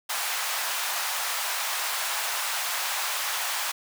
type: high-pass noise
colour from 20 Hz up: pink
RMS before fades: -29 dBFS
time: 0.09-3.72 s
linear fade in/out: 10 ms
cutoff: 790 Hz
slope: 24 dB/octave
effects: none